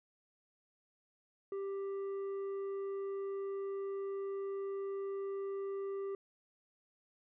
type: tone with tanh clipping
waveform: sine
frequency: 393.2 Hz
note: G4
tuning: 5 cents sharp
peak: -38 dBFS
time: 1.52-6.15 s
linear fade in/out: 2 ms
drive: 6 dB
effects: none